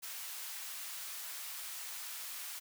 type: high-pass noise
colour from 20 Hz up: white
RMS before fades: -44 dBFS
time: 0.02-2.6 s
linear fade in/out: 20 ms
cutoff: 940 Hz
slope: 12 dB/octave
effects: none